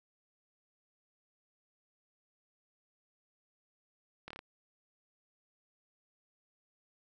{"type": "slowing click train", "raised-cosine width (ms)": 0.3, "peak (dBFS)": -28, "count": 5, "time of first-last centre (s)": [4.28, 4.391], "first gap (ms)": 25, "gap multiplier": 1.07, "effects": []}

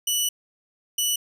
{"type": "tone pair in turn", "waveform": "15% pulse", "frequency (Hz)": [2960, 2960], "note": ["F#7", "F#7"], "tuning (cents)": [0, 0], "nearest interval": "unison", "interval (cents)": 0, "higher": "neither", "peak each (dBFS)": -14, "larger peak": "neither", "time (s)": [[0.07, 0.29], [0.98, 1.16]], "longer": "first", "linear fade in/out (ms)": 5, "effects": []}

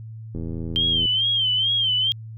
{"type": "click train", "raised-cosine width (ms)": 3, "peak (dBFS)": -19, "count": 59, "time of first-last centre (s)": [0.35, 1.055], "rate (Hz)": 82.3}
{"type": "tone with vibrato", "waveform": "sine", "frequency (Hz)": 3136, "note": "G7", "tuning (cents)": 0, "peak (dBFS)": -18, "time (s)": [0.76, 2.12], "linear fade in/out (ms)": 0, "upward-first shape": "sine", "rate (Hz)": 2.3, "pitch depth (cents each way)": 91}
{"effects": ["added 111 Hz sine -34 dBFS peak until 2.37 s"]}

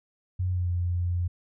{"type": "tone with pitch glide", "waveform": "sine", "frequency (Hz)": [91.4, 88.03], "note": ["F#2", "F2"], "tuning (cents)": [-21, 14], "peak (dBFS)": -24, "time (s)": [0.39, 1.28], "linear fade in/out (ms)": 10, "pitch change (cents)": -65, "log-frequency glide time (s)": [0.5, 0.69], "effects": []}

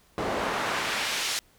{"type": "noise with band-pass filter sweep", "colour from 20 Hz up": "pink", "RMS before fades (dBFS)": -29, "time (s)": [0.18, 1.39], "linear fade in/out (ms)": 0, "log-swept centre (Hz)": [500, 4800], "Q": 0.71, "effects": ["pink hiss -61 dBFS RMS until 1.58 s"]}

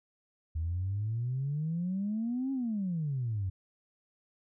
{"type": "exponential two-way sweep", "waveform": "sine", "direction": "up then down", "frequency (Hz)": [77.78, 273.9, 90.7], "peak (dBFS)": -29, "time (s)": [0.55, 3.5], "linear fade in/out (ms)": 10, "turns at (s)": 2.52, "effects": ["tanh soft clip ceiling -25 dBFS"]}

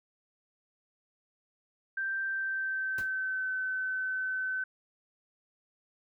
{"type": "tone with pitch glide", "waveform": "sine", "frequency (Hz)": [1569, 1522.6], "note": ["G6", "F#6"], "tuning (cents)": [1, 49], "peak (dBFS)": -30, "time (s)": [1.97, 4.64], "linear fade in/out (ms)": 5, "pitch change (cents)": -52, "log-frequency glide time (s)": [2.27, 3.51]}
{"type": "noise with exponential decay", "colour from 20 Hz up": "pink", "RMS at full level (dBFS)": -40, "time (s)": [2.98, 3.11], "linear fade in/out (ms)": 2, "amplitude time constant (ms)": 27}
{"effects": []}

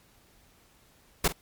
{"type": "noise with echo", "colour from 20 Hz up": "pink", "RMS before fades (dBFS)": -23, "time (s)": [1.24, 1.28], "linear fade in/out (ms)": 5, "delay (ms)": 45, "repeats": 1, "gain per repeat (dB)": -14, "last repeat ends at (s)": 1.325, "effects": ["pink hiss -61 dBFS RMS until 1.41 s", "MP3 96 kbps"]}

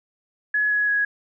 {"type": "tone with pitch steps", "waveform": "sine", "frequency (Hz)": [1693, 1679.4, 1665.8], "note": ["G#6", "G#6", "G#6"], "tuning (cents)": [33, 19, 5], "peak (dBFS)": -18, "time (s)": [0.54, 1.05], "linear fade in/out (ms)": 5, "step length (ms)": 170, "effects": []}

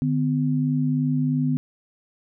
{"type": "tone pair together", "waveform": "sine", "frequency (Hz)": [150.27, 253.3], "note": ["D3", "B3"], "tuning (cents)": [40, 44], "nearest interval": "major sixth", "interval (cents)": 904, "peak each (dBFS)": -22, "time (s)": [0.02, 1.57], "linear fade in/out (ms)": 0, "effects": []}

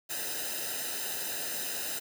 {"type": "noise with comb filter", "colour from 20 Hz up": "white", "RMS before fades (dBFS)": -35, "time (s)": [0.09, 2], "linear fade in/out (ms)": 20, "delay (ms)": 0.89, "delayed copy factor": -0.8, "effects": []}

